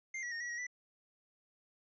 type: tone with pitch steps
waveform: square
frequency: 2102 / 1932 / 1846 / 1931 / 1896 / 1975 Hz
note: C7 / B6 / A#6 / B6 / A#6 / B6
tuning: +7 / -39 / -17 / -39 / +29 / 0 cents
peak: -39 dBFS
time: 0.14-0.668 s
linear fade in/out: 5 ms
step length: 88 ms
effects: resampled to 16000 Hz + 13-bit